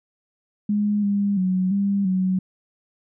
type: tone with pitch steps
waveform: sine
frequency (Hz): 207.4 / 201.7 / 185.3 / 199.3 / 186.5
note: G#3 / G3 / F#3 / G3 / F#3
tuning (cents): -2 / +50 / +3 / +29 / +14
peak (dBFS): -18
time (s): 0.69-2.39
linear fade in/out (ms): 5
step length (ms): 340
effects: none